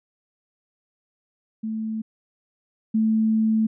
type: tone pair in turn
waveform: sine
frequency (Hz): 220 / 220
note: A3 / A3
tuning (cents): 0 / 0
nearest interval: unison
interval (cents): 0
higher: neither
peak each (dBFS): -25 / -17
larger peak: second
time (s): 1.63-2.02 / 2.94-3.67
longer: second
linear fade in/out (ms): 10
effects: none